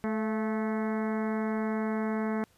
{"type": "harmonic tone with a mistuned harmonic", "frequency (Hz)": 217.4, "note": "A3", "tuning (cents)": -21, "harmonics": [1, 2, 3, 4, 5, 6, 7, 8, 9, 10], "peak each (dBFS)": [-29, -35, -39, -41, -43, -45, -46, -47, -48, -49], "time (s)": [0.04, 2.44], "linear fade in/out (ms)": 0, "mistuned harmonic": 3, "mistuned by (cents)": 46, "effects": ["pink hiss -65 dBFS RMS until 2.57 s", "resampled to 32000 Hz"]}